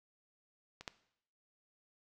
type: clicks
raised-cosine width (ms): 0.2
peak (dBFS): -30 / -22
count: 2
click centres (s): 0.81 / 0.878
effects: noise-tail reverb RT60 0.7 s tail -17 dB re dry